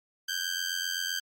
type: ring-modulated tone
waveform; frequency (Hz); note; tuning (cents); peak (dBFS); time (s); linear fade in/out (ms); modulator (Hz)
15% pulse; 1568; G6; 0; -20; 0.28-1.2; 10; 43.9
effects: MP3 64 kbps